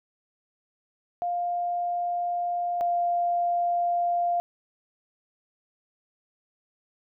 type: tone pair in turn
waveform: sine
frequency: 702 / 697.6 Hz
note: F5 / F5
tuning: +9 / -2 cents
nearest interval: unison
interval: 11 cents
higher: first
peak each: -25 / -22 dBFS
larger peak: second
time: 1.22-2.81 / 2.81-4.4 s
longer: neither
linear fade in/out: 0 ms
effects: none